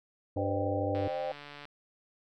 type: harmonic tone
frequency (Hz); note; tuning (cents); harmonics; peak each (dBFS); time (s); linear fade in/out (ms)
98; G2; 0; 1 / 3 / 4 / 5 / 6; -34 / -35 / -43 / -37 / -46; 0.36-1.08; 5
type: chord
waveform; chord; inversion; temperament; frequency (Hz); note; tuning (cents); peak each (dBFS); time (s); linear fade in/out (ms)
sine; C minor; none; equal with one note detuned; 523.3 / 607.3 / 784; C5 / Eb5 / G5; 0 / -42 / 0; -35 / -36 / -37; 0.37-1.32; 2
type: click train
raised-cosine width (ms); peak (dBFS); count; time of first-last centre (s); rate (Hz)
0.3; -30; 103; 0.95-1.653; 145
effects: none